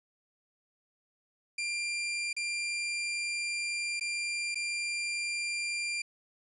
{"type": "tone with dropouts", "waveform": "sawtooth", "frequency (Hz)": 2383, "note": "D7", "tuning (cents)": 25, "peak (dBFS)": -28, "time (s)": [1.58, 6.02], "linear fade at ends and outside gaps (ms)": 5, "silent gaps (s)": [[2.33, 2.365], [3.997, 4.009], [4.546, 4.555]], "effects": ["resampled to 24000 Hz"]}